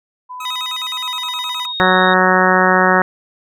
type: tone with pitch glide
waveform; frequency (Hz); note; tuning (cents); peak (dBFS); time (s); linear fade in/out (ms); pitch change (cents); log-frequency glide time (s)
sine; 1001 to 983.2; B5 to B5; +23 to -8; -27; 0.29-1.73; 20; -31; 0.98-1.26
type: tone with vibrato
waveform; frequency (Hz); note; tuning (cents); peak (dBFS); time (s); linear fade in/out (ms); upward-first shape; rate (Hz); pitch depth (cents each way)
25% pulse; 1128; C#6; +30; -23; 0.4-1.66; 5; square; 9.6; 210
type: tone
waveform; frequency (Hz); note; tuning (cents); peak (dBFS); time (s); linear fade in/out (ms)
sine; 3729; A#7; 0; -22; 0.45-2.14; 5
type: harmonic tone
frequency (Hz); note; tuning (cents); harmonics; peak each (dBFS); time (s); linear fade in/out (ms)
185; F#3; 0; 1 / 2 / 3 / 4 / 5 / 6 / 7 / 8 / 9 / 10; -19 / -19 / -19 / -19 / -19 / -19 / -19 / -19 / -19 / -19; 1.8-3.02; 0
effects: none